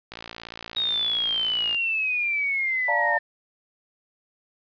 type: click train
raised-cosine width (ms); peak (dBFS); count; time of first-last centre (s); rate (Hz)
0.2; -18; 94; 0.12-1.746; 57.2
type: exponential sweep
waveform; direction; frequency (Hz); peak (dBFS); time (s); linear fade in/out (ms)
sine; down; 3775 to 1800; -22; 0.76-3.19; 10
type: chord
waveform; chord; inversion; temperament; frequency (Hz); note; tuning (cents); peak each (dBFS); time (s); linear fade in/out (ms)
sine; Bb major seventh; first; equal; 587.3 / 698.5 / 880 / 932.3; D5 / F5 / A5 / Bb5; 0 / 0 / 0 / 0; -28; 2.88-3.18; 5
effects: resampled to 11025 Hz + 9-bit